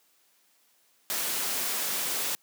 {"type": "noise", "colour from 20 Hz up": "white", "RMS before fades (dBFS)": -30, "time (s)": [1.1, 2.35], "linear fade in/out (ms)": 0, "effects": ["white hiss -66 dBFS RMS until 2.42 s", "high-pass 200 Hz 12 dB/octave"]}